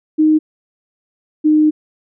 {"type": "tone pair in turn", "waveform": "sine", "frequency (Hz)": [310, 306.4], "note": ["D#4", "D#4"], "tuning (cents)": [-6, -27], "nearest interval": "unison", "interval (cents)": 21, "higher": "first", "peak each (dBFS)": -8, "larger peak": "neither", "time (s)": [[0.18, 0.39], [1.44, 1.71]], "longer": "second", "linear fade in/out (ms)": 20, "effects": []}